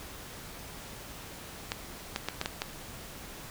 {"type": "clicks", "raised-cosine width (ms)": 0.2, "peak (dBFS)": -13, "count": 6, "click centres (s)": [1.719, 2.161, 2.286, 2.414, 2.459, 2.619], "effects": ["pink hiss -45 dBFS RMS until 3.5 s"]}